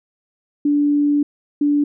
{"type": "tone pair in turn", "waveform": "sine", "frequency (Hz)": [290.9, 290.9], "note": ["D4", "D4"], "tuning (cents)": [-16, -16], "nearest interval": "unison", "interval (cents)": 0, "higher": "neither", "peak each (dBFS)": -13, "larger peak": "neither", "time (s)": [[0.65, 1.23], [1.61, 1.84]], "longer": "first", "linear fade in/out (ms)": 5, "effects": []}